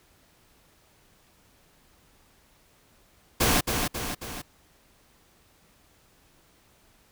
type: noise with echo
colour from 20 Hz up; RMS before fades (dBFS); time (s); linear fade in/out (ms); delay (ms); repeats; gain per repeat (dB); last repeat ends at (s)
pink; -22; 3.4-3.61; 10; 270; 3; -5; 4.42
effects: pink hiss -61 dBFS RMS until 7.11 s